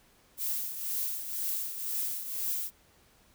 violet noise with tremolo, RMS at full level -31 dBFS, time 0.37-2.71 s, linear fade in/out 50 ms, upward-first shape triangle, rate 2 Hz, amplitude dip 65%, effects pink hiss -63 dBFS RMS until 3.34 s

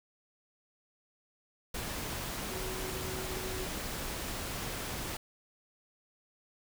sine tone in noise, 373.9 Hz, F#4, 18 cents sharp, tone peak -42 dBFS, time 2.5-3.66 s, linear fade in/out 5 ms, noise pink, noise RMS -38 dBFS, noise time 1.74-5.17 s, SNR -7 dB, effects none

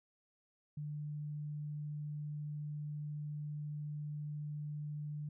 sine tone, 148.8 Hz, D3, 23 cents sharp, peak -39 dBFS, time 0.77-5.29 s, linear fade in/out 5 ms, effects none

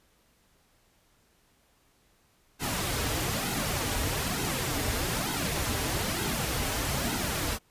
pink noise with flanger, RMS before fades -30 dBFS, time 2.59-7.59 s, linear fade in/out 50 ms, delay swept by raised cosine 1.7 to 5.8 ms, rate 1.1 Hz, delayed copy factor -0.65, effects pink hiss -66 dBFS RMS until 7.7 s + resampled to 32000 Hz

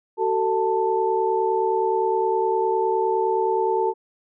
sine tone cluster, 378 / 447.7 / 884 Hz, F#4 / A4 / A5, +37 / +30 / +8 cents, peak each -23 dBFS, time 0.17-3.94 s, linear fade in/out 50 ms, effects none

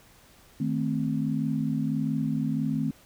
sine chord, A diminished, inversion second, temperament equal, 155.56 / 220 / 261.6 Hz, Eb3 / A3 / C4, 0 / 0 / 0 cents, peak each -29 dBFS, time 0.6-2.91 s, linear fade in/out 5 ms, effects pink hiss -56 dBFS RMS until 3.05 s

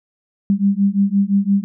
sine beating tone pair, 196 / 201.8 Hz, G3 / G#3, 0 / -49 cents, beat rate 5.8 Hz, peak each -16 / -16 dBFS, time 0.5-1.64 s, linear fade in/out 0 ms, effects none

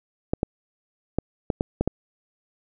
clicks, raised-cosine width 2 ms, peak -8 dBFS, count 7, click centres 0.335 / 0.431 / 1.186 / 1.502 / 1.609 / 1.81 / 1.876 s, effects none

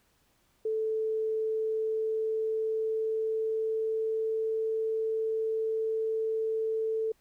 sine tone with pitch glide, 439 to 442.6 Hz, A4 to A4, -4 to +10 cents, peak -27 dBFS, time 0.65-7.12 s, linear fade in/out 5 ms, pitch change +14 cents, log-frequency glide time 1.33-4.56 s, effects pink hiss -69 dBFS RMS until 7.2 s

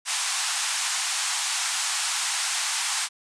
white band-pass noise, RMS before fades -27 dBFS, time 0.05-3.09 s, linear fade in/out 50 ms, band 770 to 9300 Hz, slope 48 dB/octave, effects none

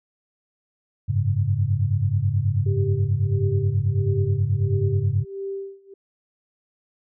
sine chord, F# suspended second, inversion none, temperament equal with one note detuned, 94.55 / 103.83 / 138.59 Hz, F#2 / G#2 / C#3, +38 / 0 / 0 cents, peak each -24 / -21 / -25 dBFS, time 1.08-5.25 s, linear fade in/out 20 ms
sine tone with tremolo, 392 Hz, G4, in tune, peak -26 dBFS, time 2.66-5.94 s, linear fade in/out 5 ms, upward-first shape sine, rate 1.5 Hz, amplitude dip 95%
effects none

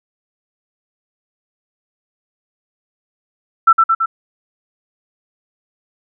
sine tone with echo, 1336 Hz, E6, 23 cents sharp, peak -4 dBFS, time 3.67-3.73 s, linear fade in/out 10 ms, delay 110 ms, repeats 3, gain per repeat -3 dB, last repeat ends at 4.06 s, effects none

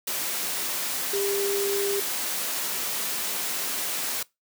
sine tone in noise, 399.6 Hz, G4, 33 cents sharp, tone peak -25 dBFS, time 1.13-2 s, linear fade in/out 5 ms, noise white, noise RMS -29 dBFS, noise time 0.07-4.23 s, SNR +1 dB, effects noise-tail reverb RT60 0.2 s tail -22 dB re dry + high-pass 200 Hz 12 dB/octave

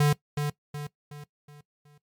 square tone with echo, 146.83 Hz, D3, in tune, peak -19 dBFS, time 0-0.13 s, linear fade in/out 5 ms, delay 370 ms, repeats 5, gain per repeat -7 dB, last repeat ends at 1.98 s, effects noise-tail reverb RT60 0.1 s tail -19 dB re dry + MP3 96 kbps

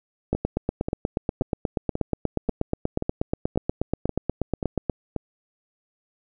two click trains, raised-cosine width 2 ms, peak -13 / -9 dBFS, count 10 / 39, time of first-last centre 0.35-5.163 / 0.33-4.897 s, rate 1.87 / 8.32 Hz, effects none

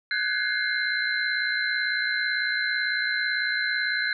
sine tone cluster, 1493 / 1551 / 1677 / 2110 / 4067 Hz, F#6 / G6 / G#6 / C7 / C8, +15 / -19 / +16 / +14 / -50 cents, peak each -30 / -31 / -28 / -31 / -31 dBFS, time 0.11-4.13 s, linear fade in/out 2 ms, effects none

